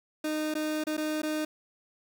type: tone with dropouts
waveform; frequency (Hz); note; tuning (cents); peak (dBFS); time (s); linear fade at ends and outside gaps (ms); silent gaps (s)
30% pulse; 307.7; D#4; -19; -26; 0.24-1.45; 5; 0.541-0.551 / 0.839-0.868 / 0.969-0.977 / 1.219-1.231
effects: 10-bit